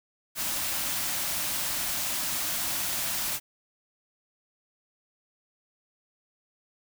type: band-stop noise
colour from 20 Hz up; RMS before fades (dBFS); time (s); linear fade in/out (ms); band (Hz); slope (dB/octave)
white; -30; 0.35-3.4; 50; 360 to 530; 96
effects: none